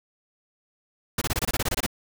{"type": "noise bursts", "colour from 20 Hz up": "pink", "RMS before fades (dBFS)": -25, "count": 12, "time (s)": [1.18, 1.864], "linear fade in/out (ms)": 5, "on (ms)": 35, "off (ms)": 24, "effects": []}